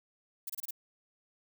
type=noise bursts; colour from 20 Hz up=violet; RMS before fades=-38 dBFS; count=5; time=0.47-0.708 s; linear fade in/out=5 ms; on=26 ms; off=27 ms; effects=none